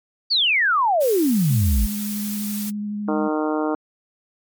sine exponential sweep, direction down, 4699 to 47.98 Hz, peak -15 dBFS, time 0.3-1.87 s, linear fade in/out 20 ms
blue noise, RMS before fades -31 dBFS, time 1-2.71 s, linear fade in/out 20 ms
sine tone with vibrato, 207.7 Hz, G#3, in tune, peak -24 dBFS, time 1.49-3.29 s, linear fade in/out 20 ms, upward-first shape sine, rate 12 Hz, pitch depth 13 cents each way
harmonic tone, 153.8 Hz, D#3, 20 cents flat, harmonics 2 / 3 / 4 / 5 / 6 / 7 / 8 / 9, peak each -22 / -26 / -28 / -30 / -32 / -33 / -34 / -35 dBFS, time 3.08-3.75 s, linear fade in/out 2 ms
effects MP3 96 kbps

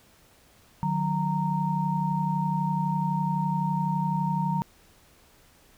sine tone cluster, 152.6 / 184.5 / 926 Hz, D#3 / F#3 / A#5, -33 / -5 / -12 cents, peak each -28 dBFS, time 0.83-4.62 s, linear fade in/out 0 ms, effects pink hiss -58 dBFS RMS until 5.77 s

